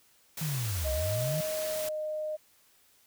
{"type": "noise", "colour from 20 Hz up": "white", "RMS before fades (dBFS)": -38, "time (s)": [0.37, 1.89], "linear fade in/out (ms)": 5}
{"type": "linear two-way sweep", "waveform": "sine", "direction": "down then up", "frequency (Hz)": [162.9, 62.2, 162.9], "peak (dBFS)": -30, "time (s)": [0.41, 1.41], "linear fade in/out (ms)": 5, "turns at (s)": 0.91}
{"type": "tone with pitch glide", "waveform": "sine", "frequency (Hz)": [622.3, 614.8], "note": ["D#5", "D#5"], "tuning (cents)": [0, -21], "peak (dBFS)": -31, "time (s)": [0.84, 2.37], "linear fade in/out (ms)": 20, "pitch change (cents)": -21, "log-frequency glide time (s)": [1.73, 1.97]}
{"effects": ["white hiss -64 dBFS RMS until 3.06 s"]}